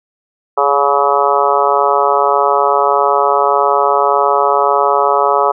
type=harmonic tone with a mistuned harmonic; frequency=141.7 Hz; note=C#3; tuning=38 cents sharp; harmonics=3 / 4 / 5 / 6 / 7 / 8 / 9; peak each=-17 / -17 / -17 / -17 / -17 / -17 / -17 dBFS; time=0.57-5.52 s; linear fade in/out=10 ms; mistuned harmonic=3; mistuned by=-30 cents; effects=none